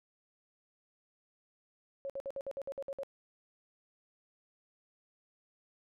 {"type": "tone bursts", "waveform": "sine", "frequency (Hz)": 550, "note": "C#5", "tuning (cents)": -14, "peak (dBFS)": -36, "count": 10, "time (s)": [2.05, 3.033], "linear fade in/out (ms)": 0, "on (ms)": 47, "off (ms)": 57, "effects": []}